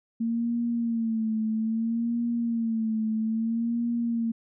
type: tone with vibrato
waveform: sine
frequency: 227.3 Hz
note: A#3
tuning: 43 cents flat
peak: -24 dBFS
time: 0.2-4.32 s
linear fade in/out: 10 ms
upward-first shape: sine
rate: 0.61 Hz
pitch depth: 65 cents each way
effects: none